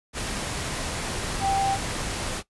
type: tone in noise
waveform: sine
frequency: 784 Hz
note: G5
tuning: in tune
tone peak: -21 dBFS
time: 1.4-1.78 s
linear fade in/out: 50 ms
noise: pink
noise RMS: -30 dBFS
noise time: 0.13-2.43 s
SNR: +6 dB
effects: noise-tail reverb RT60 0.1 s tail -18 dB re dry + resampled to 24000 Hz